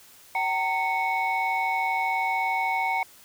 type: tone cluster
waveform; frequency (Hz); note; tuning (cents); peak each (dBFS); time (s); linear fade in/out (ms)
sine; 765 / 918 / 2212; G5 / A#5 / C#7; -42 / -27 / -4; -26; 0.35-3.03; 2
effects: tanh soft clip ceiling -18 dBFS + white hiss -52 dBFS RMS until 3.24 s